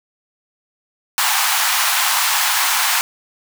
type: high-pass noise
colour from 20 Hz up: pink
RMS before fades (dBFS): -17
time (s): 1.18-3.01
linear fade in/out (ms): 0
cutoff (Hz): 790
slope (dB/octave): 48
effects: none